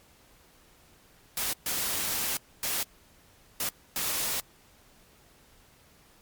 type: noise bursts at uneven times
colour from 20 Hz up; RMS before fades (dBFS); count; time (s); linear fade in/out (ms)
white; -30; 5; 1.37-1.53 / 1.66-2.37 / 2.63-2.83 / 3.6-3.69 / 3.96-4.4; 2
effects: pink hiss -59 dBFS RMS until 6.21 s + MP3 96 kbps